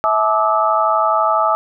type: tone cluster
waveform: sine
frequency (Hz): 652 / 860 / 1182 / 1294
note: E5 / A5 / D6 / E6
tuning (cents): -19 / -40 / +11 / -32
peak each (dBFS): -18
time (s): 0.04-1.55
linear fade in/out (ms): 0
effects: none